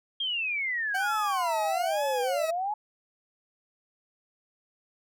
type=exponential two-way sweep; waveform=sine; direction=down then up; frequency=3261 to 483.4 to 863 Hz; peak=-27 dBFS; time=0.2-2.74 s; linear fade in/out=5 ms; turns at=2.21 s
type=tone with vibrato; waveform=40% pulse; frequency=737 Hz; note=F#5; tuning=7 cents flat; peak=-28 dBFS; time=0.94-2.51 s; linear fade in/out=10 ms; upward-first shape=sine; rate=1.1 Hz; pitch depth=260 cents each way
effects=none